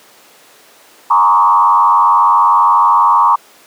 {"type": "tone with frequency modulation", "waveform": "sine", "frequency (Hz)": 1029, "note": "C6", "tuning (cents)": -29, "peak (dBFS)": -6, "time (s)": [1.1, 3.36], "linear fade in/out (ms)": 10, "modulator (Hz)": 92.7, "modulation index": 1.6, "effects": ["pink hiss -43 dBFS RMS until 3.66 s", "high-pass 400 Hz 12 dB/octave"]}